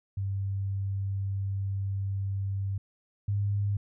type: tone pair in turn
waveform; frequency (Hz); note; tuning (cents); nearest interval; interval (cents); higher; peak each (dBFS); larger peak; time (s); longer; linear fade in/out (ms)
sine; 98 / 101.28; G2 / G#2; 0 / -43; minor second; 57; second; -28 / -25; second; 0.17-2.78 / 3.28-3.77; first; 5
effects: none